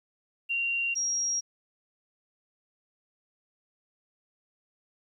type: tone pair in turn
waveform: sine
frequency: 2763 / 5636 Hz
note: F7 / F8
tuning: -19 / +15 cents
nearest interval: octave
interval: 1234 cents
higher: second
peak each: -26 dBFS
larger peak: neither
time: 0.49-0.95 / 0.95-1.41 s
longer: neither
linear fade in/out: 20 ms
effects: 11-bit